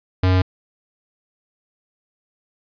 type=tone; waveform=square; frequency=92.5 Hz; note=F#2; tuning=in tune; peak=-14 dBFS; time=0.23-0.42 s; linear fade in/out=5 ms; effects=resampled to 11025 Hz + 9-bit